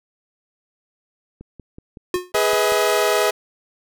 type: click train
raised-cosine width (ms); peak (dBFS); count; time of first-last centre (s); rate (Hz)
3; -25; 8; 1.41-2.721; 5.34
type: tone with exponential decay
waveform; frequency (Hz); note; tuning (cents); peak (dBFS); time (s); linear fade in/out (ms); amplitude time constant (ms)
square; 360; F#4; -47; -16; 2.14-2.32; 2; 38
type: chord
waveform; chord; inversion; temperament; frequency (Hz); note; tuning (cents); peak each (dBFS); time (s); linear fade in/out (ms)
sawtooth; G# minor; none; equal with one note detuned; 415.3 / 493.9 / 638.6; G#4 / B4 / D#5; 0 / 0 / +45; -16 / -18 / -16; 2.34-3.31; 10
effects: none